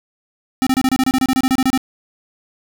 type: tone bursts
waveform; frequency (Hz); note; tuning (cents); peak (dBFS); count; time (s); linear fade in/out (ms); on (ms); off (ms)
square; 261.5; C4; -1; -13; 16; 0.62-1.776; 0; 46; 28
effects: 9-bit